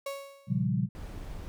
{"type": "tone with exponential decay", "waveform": "35% pulse", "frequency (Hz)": 554.4, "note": "C#5", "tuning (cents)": 0, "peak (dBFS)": -30, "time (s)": [0.06, 0.66], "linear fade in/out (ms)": 5, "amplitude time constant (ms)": 130}
{"type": "chord", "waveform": "sine", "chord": "G half-diminished seventh", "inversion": "first", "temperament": "equal with one note detuned", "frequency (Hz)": [119.4, 138.59, 174.61, 196], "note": ["Bb2", "Db3", "F3", "G3"], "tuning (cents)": [42, 0, 0, 0], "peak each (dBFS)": -31, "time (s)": [0.47, 0.89], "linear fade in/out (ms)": 50}
{"type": "noise", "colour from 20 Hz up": "brown", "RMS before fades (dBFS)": -40, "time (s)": [0.95, 1.48], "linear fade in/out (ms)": 0}
{"effects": []}